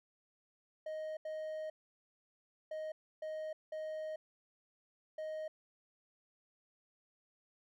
triangle tone bursts at uneven times, 624 Hz, D#5, 5 cents sharp, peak -37 dBFS, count 6, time 0.86-1.17 / 1.25-1.7 / 2.71-2.92 / 3.22-3.53 / 3.72-4.16 / 5.18-5.48 s, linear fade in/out 5 ms, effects none

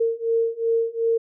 sine beating tone pair, 456.4 / 459.1 Hz, A#4 / A#4, -37 / -26 cents, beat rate 2.7 Hz, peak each -23 / -22 dBFS, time 0-1.18 s, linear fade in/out 10 ms, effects none

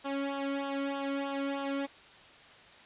sawtooth tone with flanger, 277.2 Hz, C#4, in tune, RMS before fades -34 dBFS, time 0.04-1.87 s, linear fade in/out 20 ms, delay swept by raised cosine 0.45 to 1.16 ms, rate 3.2 Hz, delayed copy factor -0.9, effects white hiss -54 dBFS RMS until 2.85 s + resampled to 8000 Hz

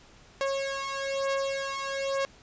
sawtooth beating tone pair, 546 / 547.1 Hz, C#5 / C#5, -26 / -23 cents, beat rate 1.1 Hz, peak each -28 / -27 dBFS, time 0.41-2.25 s, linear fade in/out 0 ms, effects pink hiss -55 dBFS RMS until 2.42 s + resampled to 16000 Hz

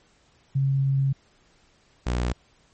sine / sawtooth tone pair in turn, 136.3 / 60.6 Hz, C#3 / B1, -29 / -32 cents, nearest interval octave + major second, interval 1403 cents, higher first, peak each -19 dBFS, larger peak neither, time 0.55-1.13 / 2.06-2.33 s, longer first, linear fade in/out 10 ms, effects pink hiss -61 dBFS RMS until 2.73 s + MP3 32 kbps

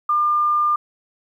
sine tone, 1200 Hz, D6, 37 cents sharp, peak -15 dBFS, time 0.09-0.76 s, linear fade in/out 5 ms, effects 9-bit

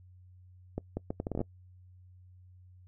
accelerating click train, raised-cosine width 2 ms, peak -20 dBFS, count 11, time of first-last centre 0.78-1.414 s, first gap 190 ms, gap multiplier 0.71, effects noise-tail reverb RT60 0.1 s tail -23 dB re dry + added 91 Hz sine -53 dBFS peak until 2.87 s

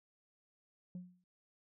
sine tone with exponential decay, 179.9 Hz, F#3, 48 cents flat, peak -38 dBFS, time 0.95-1.24 s, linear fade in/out 2 ms, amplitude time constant 62 ms, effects tanh soft clip ceiling -40 dBFS

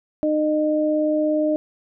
sine tone pair together, 305.7 / 611.4 Hz, D#4 / D#5, -30 / -30 cents, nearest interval octave, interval 1200 cents, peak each -20 dBFS, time 0.23-1.56 s, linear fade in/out 0 ms, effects none

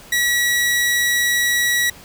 sawtooth tone, 1930 Hz, B6, 40 cents flat, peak -12 dBFS, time 0.12-1.9 s, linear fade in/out 5 ms, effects pink hiss -42 dBFS RMS until 2.04 s

